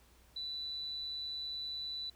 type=tone; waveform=sine; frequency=3975 Hz; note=B7; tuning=10 cents sharp; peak=-38 dBFS; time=0.36-2.1 s; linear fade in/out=5 ms; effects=added 60 Hz sine -64 dBFS peak until 2.15 s + pink hiss -66 dBFS RMS until 2.15 s